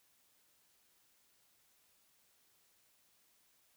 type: silence
effects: white hiss -72 dBFS RMS until 3.76 s